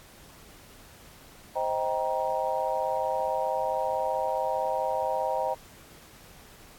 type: chord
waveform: sine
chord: C minor seventh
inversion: none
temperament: just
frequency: 523.3 / 627.9 / 784.9 / 941.9 Hz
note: C5 / Eb5 / G5 / Bb5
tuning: 0 / +16 / +2 / +18 cents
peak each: -31 dBFS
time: 1.55-5.55 s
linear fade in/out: 20 ms
effects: pink hiss -52 dBFS RMS until 6.78 s + AAC 64 kbps